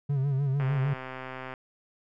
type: tone with vibrato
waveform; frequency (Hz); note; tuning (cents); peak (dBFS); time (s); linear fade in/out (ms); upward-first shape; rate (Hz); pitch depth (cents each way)
triangle; 137.9; C#3; -9; -22; 0.09-0.94; 10; sine; 6.6; 79
type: click train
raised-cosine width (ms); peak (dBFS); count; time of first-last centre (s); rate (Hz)
0.5; -23; 123; 0.6-1.538; 130
effects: none